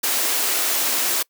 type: high-pass noise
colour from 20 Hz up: white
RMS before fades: -21 dBFS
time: 0.03-1.23 s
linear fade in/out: 10 ms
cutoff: 240 Hz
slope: 96 dB/octave
effects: noise-tail reverb RT60 0.1 s tail -24 dB re dry